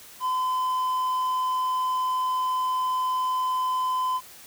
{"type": "tone", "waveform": "triangle", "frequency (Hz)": 1019, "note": "C6", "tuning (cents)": -46, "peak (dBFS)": -21, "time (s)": [0.2, 4.21], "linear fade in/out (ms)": 50, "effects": ["white hiss -47 dBFS RMS until 4.46 s"]}